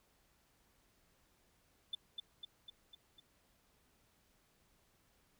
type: tone with echo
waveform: sine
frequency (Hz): 3519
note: A7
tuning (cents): 0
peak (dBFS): -35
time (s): 1.93-1.95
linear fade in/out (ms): 5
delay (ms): 250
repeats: 5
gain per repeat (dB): -4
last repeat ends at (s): 3.2
effects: tanh soft clip ceiling -33 dBFS + pink hiss -73 dBFS RMS until 5.39 s